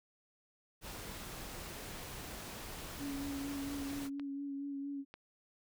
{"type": "noise", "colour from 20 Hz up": "pink", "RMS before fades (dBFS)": -46, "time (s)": [0.81, 4.1], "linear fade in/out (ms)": 50}
{"type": "click train", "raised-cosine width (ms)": 0.3, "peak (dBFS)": -33, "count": 4, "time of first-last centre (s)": [2.31, 5.14], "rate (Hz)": 1.06}
{"type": "tone with vibrato", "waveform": "sine", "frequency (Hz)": 280, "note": "C#4", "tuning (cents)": 18, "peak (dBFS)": -38, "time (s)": [2.98, 5.05], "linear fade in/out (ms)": 50, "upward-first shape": "sine", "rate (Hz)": 4.3, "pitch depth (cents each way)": 22}
{"effects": []}